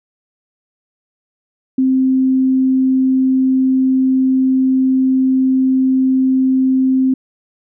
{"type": "tone", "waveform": "sine", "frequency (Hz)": 261.6, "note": "C4", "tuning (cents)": 0, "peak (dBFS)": -10, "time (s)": [1.78, 7.14], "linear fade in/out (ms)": 5, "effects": []}